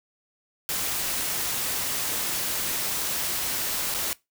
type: noise with dropouts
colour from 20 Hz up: white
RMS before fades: -28 dBFS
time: 0.69-4.13 s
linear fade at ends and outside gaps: 0 ms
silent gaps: 3.941-3.946 s
effects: noise-tail reverb RT60 0.2 s tail -21 dB re dry